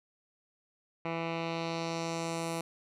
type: tone with low-pass filter sweep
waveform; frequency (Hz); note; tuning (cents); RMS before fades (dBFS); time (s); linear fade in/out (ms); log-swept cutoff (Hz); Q
10% pulse; 165.8; E3; +10; -35; 1.05-2.61; 2; 2200 to 11000; 1.6
effects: none